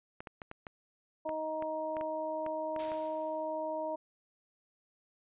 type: clicks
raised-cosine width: 0.5 ms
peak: -28 dBFS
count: 12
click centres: 0.205 / 0.272 / 0.418 / 0.514 / 0.668 / 1.292 / 1.624 / 1.968 / 2.011 / 2.464 / 2.763 / 2.918 s
type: harmonic tone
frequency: 313.4 Hz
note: D#4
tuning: 13 cents sharp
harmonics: 1 / 2 / 3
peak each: -43 / -35 / -39 dBFS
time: 1.25-3.96 s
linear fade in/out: 10 ms
type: noise with exponential decay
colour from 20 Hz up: white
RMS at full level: -42 dBFS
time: 2.79-3.62 s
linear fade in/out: 1 ms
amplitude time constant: 180 ms
effects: resampled to 8000 Hz